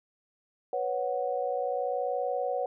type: chord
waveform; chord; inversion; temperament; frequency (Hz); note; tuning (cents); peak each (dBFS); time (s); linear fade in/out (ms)
sine; B suspended second; none; equal; 493.9 / 554.4 / 740; B4 / C#5 / F#5; 0 / 0 / 0; -32; 0.73-2.66; 2
effects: none